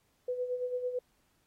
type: tone with tremolo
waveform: sine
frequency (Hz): 497.8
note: B4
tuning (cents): +14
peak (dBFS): -29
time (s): 0.28-0.99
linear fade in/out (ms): 5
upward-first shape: sine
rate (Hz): 9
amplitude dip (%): 60
effects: pink hiss -73 dBFS RMS until 1.46 s + AAC 48 kbps